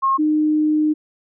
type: tone pair in turn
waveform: sine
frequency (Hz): 1077 / 305.7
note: C6 / D#4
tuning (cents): +50 / -30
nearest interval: octave + minor seventh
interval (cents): 2180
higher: first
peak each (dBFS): -14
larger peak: neither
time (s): 0.02-0.18 / 0.18-0.94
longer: second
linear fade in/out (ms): 20
effects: none